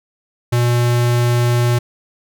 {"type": "tone", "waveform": "square", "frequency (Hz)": 120.6, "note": "B2", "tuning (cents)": -41, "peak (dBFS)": -13, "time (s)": [0.52, 1.79], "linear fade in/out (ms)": 10, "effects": []}